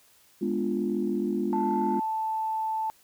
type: chord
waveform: sine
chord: G# diminished seventh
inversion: none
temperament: equal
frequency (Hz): 207.7 / 246.9 / 293.7 / 349.2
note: G#3 / B3 / D4 / F4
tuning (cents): 0 / 0 / 0 / 0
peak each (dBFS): -29 / -31 / -33 / -29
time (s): 0.41-2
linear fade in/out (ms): 10
type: tone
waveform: sine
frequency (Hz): 880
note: A5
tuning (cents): 0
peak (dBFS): -26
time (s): 1.53-2.9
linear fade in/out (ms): 0
effects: tanh soft clip ceiling -15 dBFS + white hiss -60 dBFS RMS until 3.03 s